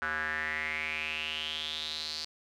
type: tone with band-pass filter sweep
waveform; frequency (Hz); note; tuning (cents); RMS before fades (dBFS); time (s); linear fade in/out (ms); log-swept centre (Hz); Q
square; 77.78; D#2; 0; -35; 0.02-2.25; 0; 1500 to 4600; 6.8
effects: none